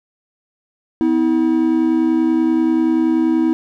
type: tone pair together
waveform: triangle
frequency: 251.6 / 322 Hz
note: B3 / E4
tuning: +32 / -41 cents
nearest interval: major third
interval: 427 cents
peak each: -16 / -12 dBFS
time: 1.01-3.53 s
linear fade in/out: 0 ms
effects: none